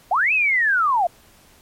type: linear two-way sweep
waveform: sine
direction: up then down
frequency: 653 to 2637 to 653 Hz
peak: -15 dBFS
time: 0.11-1.07 s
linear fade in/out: 5 ms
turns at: 0.33 s
effects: pink hiss -52 dBFS RMS until 1.61 s + MP3 64 kbps